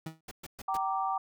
30% pulse tone with exponential decay, 160 Hz, D#3, 49 cents sharp, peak -31 dBFS, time 0.06-0.21 s, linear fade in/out 5 ms, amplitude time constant 31 ms
pink noise bursts, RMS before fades -43 dBFS, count 4, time 0.28-0.772 s, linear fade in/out 5 ms, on 33 ms, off 120 ms
sine chord, G minor, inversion none, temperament equal with one note detuned, 771.4 / 932.3 / 1174.7 Hz, G5 / Bb5 / D6, -28 / 0 / 0 cents, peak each -31 / -35 / -33 dBFS, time 0.68-1.18 s, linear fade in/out 5 ms
effects none

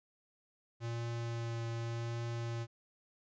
square tone with vibrato, 116.54 Hz, A#2, in tune, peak -37 dBFS, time 0.8-2.67 s, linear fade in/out 50 ms, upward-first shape triangle, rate 0.86 Hz, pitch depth 13 cents each way, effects resampled to 16000 Hz

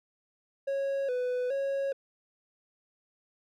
triangle tone with vibrato, 523.3 Hz, C5, in tune, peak -26 dBFS, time 0.67-1.93 s, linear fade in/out 10 ms, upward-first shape square, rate 1.2 Hz, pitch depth 86 cents each way, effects none

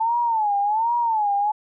sine tone with vibrato, 876 Hz, A5, 8 cents flat, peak -18 dBFS, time 0-1.52 s, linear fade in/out 10 ms, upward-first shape sine, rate 1.3 Hz, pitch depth 150 cents each way, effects none

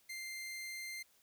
sawtooth tone, 2093 Hz, C7, in tune, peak -39 dBFS, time 0.09-1.03 s, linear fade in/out 10 ms, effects white hiss -70 dBFS RMS until 1.22 s

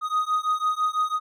triangle beating tone pair, 1244.5 / 1250.5 Hz, D#6 / D#6, 0 / +8 cents, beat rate 6 Hz, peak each -23 / -23 dBFS, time 0.01-1.2 s, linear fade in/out 50 ms, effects none

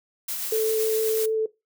blue noise with tremolo, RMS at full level -29 dBFS, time 0.28-1.26 s, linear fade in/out 5 ms, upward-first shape triangle, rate 7.8 Hz, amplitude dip 30%
sine tone with vibrato, 440 Hz, A4, in tune, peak -20 dBFS, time 0.52-1.46 s, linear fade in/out 5 ms, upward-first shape sine, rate 6.5 Hz, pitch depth 8 cents each way
effects noise-tail reverb RT60 0.2 s tail -18 dB re dry

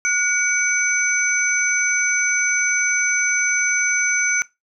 sine tone cluster, 1449 / 2270 / 6090 Hz, F#6 / C#7 / F#8, -37 / +41 / +49 cents, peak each -21 dBFS, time 0.05-4.42 s, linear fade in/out 0 ms, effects noise-tail reverb RT60 0.2 s tail -19 dB re dry

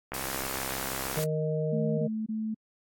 click train, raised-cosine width 0.5 ms, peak -19 dBFS, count 72, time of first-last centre 0.12-1.189 s, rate 66.4 Hz
white noise, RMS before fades -36 dBFS, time 0.14-1.24 s, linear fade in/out 0 ms
harmonic tone, 155.3 Hz, D#3, 3 cents flat, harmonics 1 / 3 / 4, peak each -29 / -31 / -34 dBFS, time 1.16-2.08 s, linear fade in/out 20 ms
sine tone bursts, 218.5 Hz, A3, 12 cents flat, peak -29 dBFS, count 3, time 1.72-2.546 s, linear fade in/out 10 ms, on 260 ms, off 23 ms
effects AAC 64 kbps

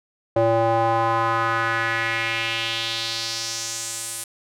square tone with band-pass filter sweep, 114.1 Hz, A#2, 37 cents flat, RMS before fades -23 dBFS, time 0.36-4.24 s, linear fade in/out 5 ms, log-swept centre 570 to 9700 Hz, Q 2.6, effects none

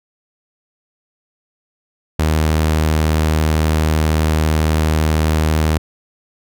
sawtooth tone, 78.1 Hz, D#2, 7 cents sharp, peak -9 dBFS, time 2.19-5.78 s, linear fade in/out 5 ms, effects none

